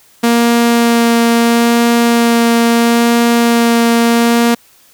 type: tone with vibrato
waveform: sawtooth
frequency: 234.1 Hz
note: A#3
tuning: 8 cents sharp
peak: -4 dBFS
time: 0.23-4.55 s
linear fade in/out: 10 ms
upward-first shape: sine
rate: 0.75 Hz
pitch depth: 9 cents each way
effects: white hiss -47 dBFS RMS until 4.93 s